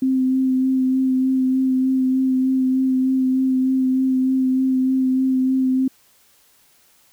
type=tone with vibrato; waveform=sine; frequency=260.6 Hz; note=C4; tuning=7 cents flat; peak=-15 dBFS; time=0.02-5.88 s; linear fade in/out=5 ms; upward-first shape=sine; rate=3.3 Hz; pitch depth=16 cents each way; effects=white hiss -56 dBFS RMS until 7.12 s